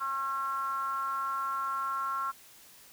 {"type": "ring-modulated tone", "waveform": "triangle", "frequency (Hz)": 139.9, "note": "C#3", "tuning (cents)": 16, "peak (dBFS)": -25, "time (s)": [0, 2.32], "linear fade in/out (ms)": 20, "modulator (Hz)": 1220, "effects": ["white hiss -55 dBFS RMS until 2.92 s"]}